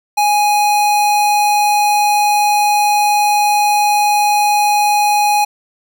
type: tone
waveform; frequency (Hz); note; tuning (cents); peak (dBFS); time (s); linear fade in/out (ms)
square; 830.6; G#5; 0; -11; 0.17-5.45; 10
effects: none